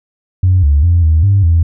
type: tone with pitch steps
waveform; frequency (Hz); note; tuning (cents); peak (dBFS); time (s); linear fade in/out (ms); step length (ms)
sine; 92.1 / 71.8 / 86.1 / 79.2 / 99.3 / 83.3; F#2 / D2 / F2 / D#2 / G2 / E2; -7 / -39 / -24 / +31 / +23 / +19; -5; 0.43-1.63; 5; 200
effects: tanh soft clip ceiling -2 dBFS